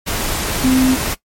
sine tone in noise, 259 Hz, C4, 17 cents flat, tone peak -10 dBFS, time 0.63-0.96 s, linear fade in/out 20 ms, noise pink, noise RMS -20 dBFS, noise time 0.06-1.15 s, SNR +7 dB, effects noise-tail reverb RT60 0.1 s tail -18 dB re dry + MP3 64 kbps

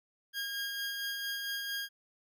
20% pulse tone with tremolo, 1624 Hz, G#6, 39 cents flat, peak -29 dBFS, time 0.33-1.89 s, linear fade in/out 50 ms, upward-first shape sine, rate 4.4 Hz, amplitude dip 30%, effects none

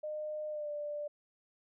sine tone with pitch glide, 609 to 590 Hz, D#5 to D5, -37 to +8 cents, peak -36 dBFS, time 0.03-1.08 s, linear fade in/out 10 ms, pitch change -55 cents, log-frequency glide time 0.49-0.7 s, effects none

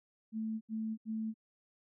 sine tone bursts, 220.3 Hz, A3, 2 cents sharp, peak -34 dBFS, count 3, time 0.32-1.342 s, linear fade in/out 50 ms, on 290 ms, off 76 ms, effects none

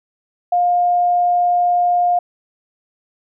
sine tone, 708 Hz, F5, 23 cents sharp, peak -12 dBFS, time 0.52-2.19 s, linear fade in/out 5 ms, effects none

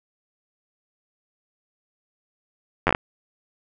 slowing click train, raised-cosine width 0.5 ms, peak -3 dBFS, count 6, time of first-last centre 2.87-2.949 s, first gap 10 ms, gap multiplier 1.23, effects none

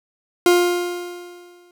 40% pulse tone with exponential decay, 352.6 Hz, F4, 17 cents sharp, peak -9 dBFS, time 0.46-1.71 s, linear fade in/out 2 ms, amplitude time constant 270 ms, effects none

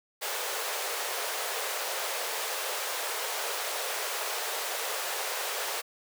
pink high-pass noise, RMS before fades -33 dBFS, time 0.21-5.82 s, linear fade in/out 20 ms, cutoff 430 Hz, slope 48 dB/octave, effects none

